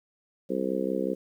harmonic tone, 65.41 Hz, C2, in tune, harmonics 3 / 4 / 5 / 6 / 7 / 8, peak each -33 / -33 / -33 / -33 / -33 / -33 dBFS, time 0.49-1.15 s, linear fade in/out 20 ms, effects 10-bit

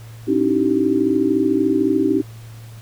sine tone cluster, 268.6 / 302.2 / 322.3 / 386 Hz, C4 / D4 / E4 / G4, +46 / +50 / -39 / -27 cents, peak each -20 dBFS, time 0.27-2.22 s, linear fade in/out 20 ms, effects added 113 Hz sine -35 dBFS peak until 2.81 s + pink hiss -47 dBFS RMS until 2.81 s

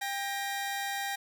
sawtooth tone pair together, 794.9 / 1884 Hz, G5 / A#6, +24 / +18 cents, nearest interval octave + minor third, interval 1494 cents, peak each -30 / -33 dBFS, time 0.01-1.16 s, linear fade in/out 10 ms, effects 11-bit

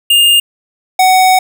square tone pair in turn, 2821 / 747.2 Hz, F7 / F#5, +17 / +17 cents, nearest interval octave + major seventh, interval 2300 cents, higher first, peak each -6 dBFS, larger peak neither, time 0.1-0.4 / 0.99-1.39 s, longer second, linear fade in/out 5 ms, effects none

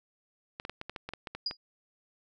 clicks, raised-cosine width 0.3 ms, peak -22 dBFS, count 11, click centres 0.599 / 0.651 / 0.696 / 0.814 / 0.896 / 0.962 / 1.09 / 1.136 / 1.272 / 1.35 / 1.511 s
sine tone with exponential decay, 4883 Hz, D#8, 33 cents flat, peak -26 dBFS, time 1.46-1.57 s, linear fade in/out 5 ms, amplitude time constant 23 ms
effects none

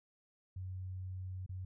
sine tone with dropouts, 92.9 Hz, F#2, 7 cents sharp, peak -40 dBFS, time 0.56-1.65 s, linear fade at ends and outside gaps 5 ms, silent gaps 1.463-1.492 s, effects none

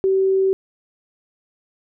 sine tone, 383.6 Hz, G4, 37 cents flat, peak -14 dBFS, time 0.04-0.53 s, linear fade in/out 0 ms, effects none

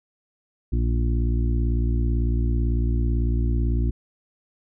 harmonic tone, 58 Hz, A#1, 8 cents flat, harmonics 1 / 2 / 4 / 5 / 6, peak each -20 / -26 / -32 / -34 / -36 dBFS, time 0.72-3.91 s, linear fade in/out 10 ms, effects none

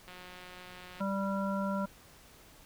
click train, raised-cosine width 0.3 ms, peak -33 dBFS, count 169, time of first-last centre 0.08-1.008 s, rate 181 Hz
harmonic tone, 196 Hz, G3, in tune, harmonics 1 / 3 / 5 / 7, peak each -32 / -37 / -39 / -40 dBFS, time 1-1.86 s, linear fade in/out 10 ms
effects pink hiss -57 dBFS RMS until 2.65 s

